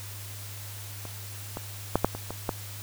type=clicks; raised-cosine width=1 ms; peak=-25 / -19 / -7 / -6 / -21 / -20 / -12 dBFS; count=7; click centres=1.053 / 1.571 / 1.956 / 2.046 / 2.15 / 2.306 / 2.492 s; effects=added 101 Hz sine -40 dBFS peak until 2.82 s + white hiss -43 dBFS RMS until 2.82 s